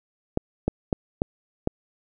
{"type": "clicks", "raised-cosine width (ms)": 2, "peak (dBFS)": -8, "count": 5, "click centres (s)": [0.374, 0.68, 0.928, 1.219, 1.674], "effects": []}